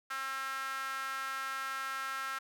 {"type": "tone with high-pass filter", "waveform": "sawtooth", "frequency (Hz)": 267.9, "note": "C4", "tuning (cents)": 41, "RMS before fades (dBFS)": -38, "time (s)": [0.1, 2.39], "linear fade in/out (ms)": 10, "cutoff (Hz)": 1400, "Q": 5, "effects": []}